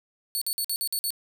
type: tone bursts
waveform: 10% pulse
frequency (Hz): 4435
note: C#8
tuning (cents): 0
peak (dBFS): -19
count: 7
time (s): 0.35-1.105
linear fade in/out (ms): 0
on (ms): 65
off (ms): 50
effects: none